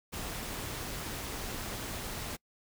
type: noise with amplitude modulation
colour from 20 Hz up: pink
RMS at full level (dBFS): -37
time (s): 0.12-2.37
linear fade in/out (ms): 20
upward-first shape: sine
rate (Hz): 207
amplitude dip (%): 40
effects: noise-tail reverb RT60 0.1 s tail -26 dB re dry